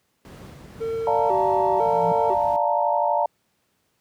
brown noise with tremolo, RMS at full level -35 dBFS, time 0.25-2.56 s, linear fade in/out 0 ms, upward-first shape sine, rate 1.9 Hz, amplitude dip 25%
triangle tone with vibrato, 415.3 Hz, G#4, in tune, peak -22 dBFS, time 0.8-2.35 s, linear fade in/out 20 ms, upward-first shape square, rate 1 Hz, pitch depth 150 cents each way
sine chord, Bb major seventh, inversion first, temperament equal, 587.3 / 698.5 / 880 / 932.3 Hz, D5 / F5 / A5 / Bb5, 0 / 0 / 0 / 0 cents, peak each -24 dBFS, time 1.07-3.26 s, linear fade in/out 2 ms
sine tone with exponential growth, 170.5 Hz, F3, 41 cents flat, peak -24 dBFS, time 1.52-2.12 s, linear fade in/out 2 ms, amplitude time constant 130 ms
effects pink hiss -69 dBFS RMS until 4 s + high-pass 100 Hz 12 dB/octave

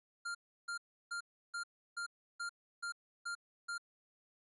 square tone bursts, 1396.9 Hz, F6, in tune, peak -39 dBFS, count 9, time 0.25-3.781 s, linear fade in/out 10 ms, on 99 ms, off 330 ms, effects resampled to 24000 Hz

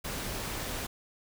pink noise, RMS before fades -36 dBFS, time 0.04-0.87 s, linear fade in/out 10 ms, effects none

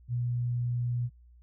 sine tone, 121.4 Hz, B2, 29 cents flat, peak -27 dBFS, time 0.08-1.1 s, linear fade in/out 50 ms, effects added 60 Hz sine -53 dBFS peak until 1.42 s

